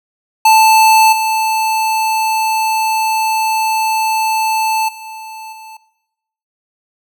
square tone with level steps, 880 Hz, A5, in tune, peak -6 / -13 / -28 / -32 dBFS, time 0.45-5.77 s, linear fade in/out 5 ms, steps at 1.12 / 4.88 / 5.52 s, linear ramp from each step 10 ms, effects noise-tail reverb RT60 0.9 s tail -18 dB re dry

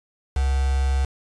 sine tone with quantisation, 67.4 Hz, C#2, 48 cents flat, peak -18 dBFS, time 0.36-1.05 s, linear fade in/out 5 ms, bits 5, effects resampled to 22050 Hz

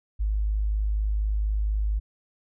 sine tone, 52.1 Hz, G#1, 6 cents sharp, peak -22 dBFS, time 0.19-2 s, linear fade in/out 20 ms, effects none

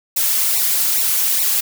blue noise with flanger, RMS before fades -17 dBFS, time 0.16-1.61 s, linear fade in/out 10 ms, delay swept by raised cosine 0.6 to 4.3 ms, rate 2.4 Hz, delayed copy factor -0.95, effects none

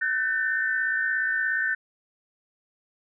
sine tone cluster, 1511 / 1568 / 1799 Hz, F#6 / G6 / A6, +36 / 0 / +38 cents, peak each -26 / -32 / -26 dBFS, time 0.01-1.75 s, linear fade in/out 10 ms, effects none

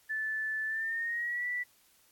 sine tone with pitch glide, 1749 to 1963.2 Hz, A6 to B6, -11 to -11 cents, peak -31 dBFS, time 0.09-1.64 s, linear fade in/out 20 ms, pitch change +200 cents, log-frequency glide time 0.66-1.47 s, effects white hiss -65 dBFS RMS until 2.11 s + AAC 64 kbps

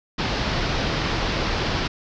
pink low-pass noise, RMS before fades -24 dBFS, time 0.18-1.88 s, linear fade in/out 10 ms, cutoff 5400 Hz, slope 48 dB/octave, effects none

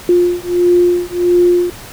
sine beating tone pair, 352.2 / 353.7 Hz, F4 / F4, +15 / +22 cents, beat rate 1.5 Hz, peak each -12 dBFS, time 0.09-1.7 s, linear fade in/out 2 ms, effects pink hiss -33 dBFS RMS until 1.92 s

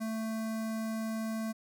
square tone with notch filter, 221.8 Hz, A3, 14 cents sharp, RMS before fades -35 dBFS, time 0-1.53 s, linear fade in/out 20 ms, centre 3100 Hz, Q 1.4, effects none

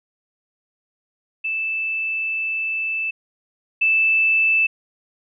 sine tone pair in turn, 2637 / 2637 Hz, E7 / E7, 0 / 0 cents, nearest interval unison, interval 0 cents, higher neither, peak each -21 / -14 dBFS, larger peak second, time 1.44-3.11 / 3.81-4.67 s, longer first, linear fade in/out 10 ms, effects none

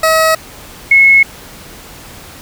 20% pulse / sine tone pair in turn, 640 / 2183 Hz, D#5 / C#7, +49 / -27 cents, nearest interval octave + major sixth, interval 2124 cents, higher second, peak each -3 dBFS, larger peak neither, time 0.03-0.35 / 0.91-1.23 s, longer neither, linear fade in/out 5 ms, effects pink hiss -34 dBFS RMS until 2.41 s

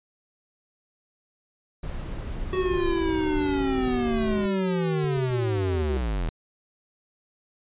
brown noise, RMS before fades -32 dBFS, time 1.83-4.46 s, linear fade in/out 5 ms
square linear sweep, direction down, 374.7 to 37.34 Hz, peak -25 dBFS, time 2.53-6.29 s, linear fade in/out 0 ms
sine tone, 380.6 Hz, F#4, 49 cents sharp, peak -27 dBFS, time 2.55-5.97 s, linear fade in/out 0 ms
clicks, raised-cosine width 5 ms, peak -30 dBFS, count 9, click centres 3.173 / 4.024 / 5.043 / 5.173 / 5.308 / 5.574 / 5.749 / 5.822 / 6.014 s
effects resampled to 8000 Hz

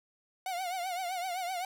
45% pulse tone with vibrato, 728 Hz, F#5, 28 cents flat, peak -33 dBFS, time 0.46-1.65 s, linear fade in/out 2 ms, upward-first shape triangle, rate 7.8 Hz, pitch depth 110 cents each way, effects none

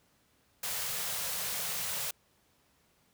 white band-stop noise, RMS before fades -35 dBFS, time 0.63-2.11 s, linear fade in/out 5 ms, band 210 to 420 Hz, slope 96 dB/octave, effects pink hiss -69 dBFS RMS until 3.13 s + high-pass 60 Hz 12 dB/octave

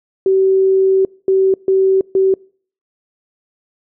sine tone bursts at uneven times, 382.8 Hz, G4, 41 cents flat, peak -9 dBFS, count 4, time 0.26-1.05 / 1.28-1.54 / 1.68-2.01 / 2.15-2.34 s, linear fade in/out 2 ms, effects noise-tail reverb RT60 0.5 s tail -26 dB re dry

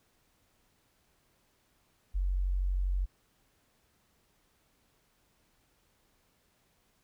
sine tone, 46.25 Hz, F#1, in tune, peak -27 dBFS, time 2.14-3.06 s, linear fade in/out 20 ms, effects pink hiss -71 dBFS RMS until 7.03 s

